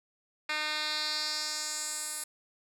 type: tone with band-pass filter sweep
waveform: 10% pulse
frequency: 304.6 Hz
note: D#4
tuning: 37 cents flat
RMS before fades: -34 dBFS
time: 0.49-2.24 s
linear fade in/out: 5 ms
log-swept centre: 2800 to 10000 Hz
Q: 2.4
effects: none